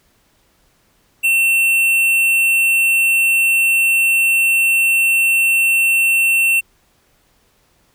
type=tone with tanh clipping; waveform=sine; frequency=2700 Hz; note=E7; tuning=41 cents sharp; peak=-13 dBFS; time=1.23-6.61 s; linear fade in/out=20 ms; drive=14 dB; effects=pink hiss -58 dBFS RMS until 7.94 s